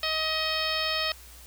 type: harmonic tone with a mistuned harmonic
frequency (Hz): 630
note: D#5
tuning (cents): +21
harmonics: 1 / 2 / 3 / 4 / 5 / 6 / 7 / 8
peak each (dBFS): -34 / -34 / -34 / -34 / -34 / -34 / -34 / -34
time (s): 0.03-1.12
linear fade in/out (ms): 2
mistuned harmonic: 8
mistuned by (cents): +67
effects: added 60 Hz sine -49 dBFS peak until 1.46 s + white hiss -50 dBFS RMS until 1.46 s